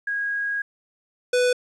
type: tone pair in turn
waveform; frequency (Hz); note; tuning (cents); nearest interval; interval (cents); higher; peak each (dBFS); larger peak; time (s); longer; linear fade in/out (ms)
sine / square; 1643 / 495.7; G#6 / B4; -19 / +6; octave + major sixth; 2075; first; -23 / -18; second; 0.07-0.62 / 1.33-1.53; first; 5
effects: resampled to 22050 Hz + 10-bit